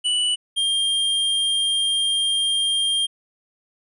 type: tone pair in turn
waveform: square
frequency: 2960 / 3202 Hz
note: F#7 / G7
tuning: 0 / +36 cents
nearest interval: minor second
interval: 136 cents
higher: second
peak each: -19 dBFS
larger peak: neither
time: 0.04-0.36 / 0.56-3.07 s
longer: second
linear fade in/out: 20 ms
effects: resampled to 24000 Hz